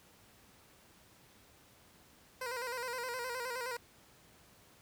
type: tone with vibrato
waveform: 15% pulse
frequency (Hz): 493.9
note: B4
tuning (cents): 0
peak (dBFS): -31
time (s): 2.41-3.77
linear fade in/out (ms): 5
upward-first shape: square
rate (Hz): 9.6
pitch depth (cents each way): 67
effects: pink hiss -62 dBFS RMS until 4.81 s + high-pass 60 Hz 12 dB/octave